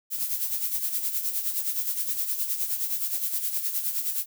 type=noise with tremolo; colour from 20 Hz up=violet; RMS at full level=-26 dBFS; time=0.1-4.26 s; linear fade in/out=50 ms; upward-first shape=sine; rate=9.6 Hz; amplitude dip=60%; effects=none